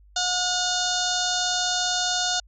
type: harmonic tone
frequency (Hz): 723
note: F#5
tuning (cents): -40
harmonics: 1 / 2 / 4 / 5 / 6 / 7 / 8 / 9 / 10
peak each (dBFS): -29 / -30 / -34 / -29 / -29 / -33 / -35 / -31 / -34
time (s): 0.16-2.4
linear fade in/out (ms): 5
effects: added 50 Hz sine -50 dBFS peak until 2.47 s